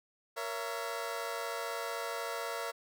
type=chord; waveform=20% pulse; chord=A# diminished; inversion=none; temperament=just; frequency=466.2 / 559.4 / 671.3 Hz; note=A#4 / C#5 / E5; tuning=0 / +16 / +31 cents; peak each=-35 / -36 / -35 dBFS; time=0.36-2.72 s; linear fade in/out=20 ms; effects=none